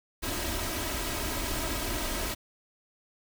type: noise with comb filter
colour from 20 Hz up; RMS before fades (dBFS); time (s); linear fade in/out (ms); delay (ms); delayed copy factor
pink; -32; 0.22-2.35; 20; 3.1; +0.6
effects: none